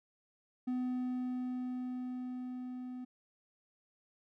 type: tone with level ramp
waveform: triangle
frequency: 251.5 Hz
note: B3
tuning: 32 cents sharp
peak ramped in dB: -30 to -39 dBFS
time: 0.67-3.05 s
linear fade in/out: 10 ms
effects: none